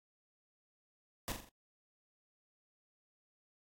pink noise with echo, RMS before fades -38 dBFS, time 1.28-1.32 s, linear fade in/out 0 ms, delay 42 ms, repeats 4, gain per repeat -6 dB, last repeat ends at 1.488 s, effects AAC 64 kbps

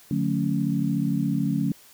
sine chord, D major seventh, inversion none, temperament equal with one note detuned, 146.83 / 180.67 / 220 / 277.2 Hz, D3 / F#3 / A3 / C#4, 0 / -41 / 0 / 0 cents, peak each -27 dBFS, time 0.11-1.72 s, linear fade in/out 2 ms, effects white hiss -52 dBFS RMS until 1.93 s

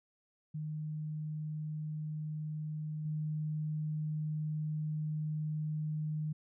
sine tone with level steps, 153.5 Hz, D#3, 23 cents flat, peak -36 / -33 dBFS, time 0.54-6.33 s, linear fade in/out 10 ms, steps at 3.05 s, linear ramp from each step 5 ms, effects none

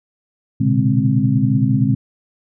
sine tone cluster, 117.8 / 128.4 / 143.9 / 206 / 262.5 Hz, A#2 / C3 / D3 / G#3 / C4, +19 / -32 / -35 / -14 / +6 cents, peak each -19 dBFS, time 0.6-1.95 s, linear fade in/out 10 ms, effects none

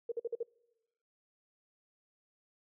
sine tone bursts, 466.2 Hz, A#4, in tune, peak -32 dBFS, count 5, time 0.09-0.431 s, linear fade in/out 5 ms, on 29 ms, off 49 ms, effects noise-tail reverb RT60 1.0 s tail -26 dB re dry

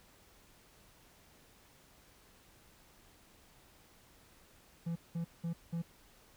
triangle tone bursts, 167.9 Hz, E3, 32 cents sharp, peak -32 dBFS, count 4, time 4.86-5.822 s, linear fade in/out 10 ms, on 98 ms, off 190 ms, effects pink hiss -63 dBFS RMS until 6.36 s

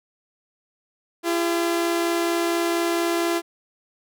sawtooth tone pair together, 340 / 404.3 Hz, F4 / G#4, -46 / -46 cents, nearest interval minor third, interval 300 cents, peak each -17 / -26 dBFS, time 1.23-3.42 s, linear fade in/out 50 ms, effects none

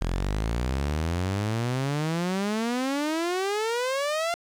sawtooth exponential sweep, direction up, 41.2 to 698.5 Hz, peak -21 dBFS, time 0.01-4.34 s, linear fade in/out 0 ms, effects low-pass 9000 Hz 12 dB/octave + 9-bit

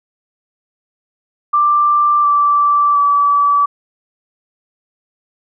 sine tone with pitch steps, 1180 / 1165.1 / 1150.4 Hz, D6 / D6 / D6, +8 / -14 / -36 cents, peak -9 dBFS, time 1.53-3.66 s, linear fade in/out 10 ms, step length 710 ms, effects none

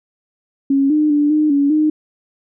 sine tone with pitch steps, 274.9 / 303.5 / 293.1 / 304.8 / 282.8 / 306.8 Hz, C#4 / D#4 / D4 / D#4 / C#4 / D#4, -14 / -43 / -3 / -36 / +35 / -24 cents, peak -11 dBFS, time 0.7-1.9 s, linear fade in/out 5 ms, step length 200 ms, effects none

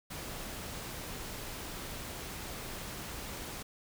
pink noise, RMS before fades -42 dBFS, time 0.1-3.63 s, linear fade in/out 10 ms, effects none

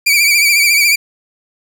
sawtooth tone with vibrato, 2325 Hz, D7, 18 cents flat, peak -5 dBFS, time 0.06-0.96 s, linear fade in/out 10 ms, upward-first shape sine, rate 14 Hz, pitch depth 61 cents each way, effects none

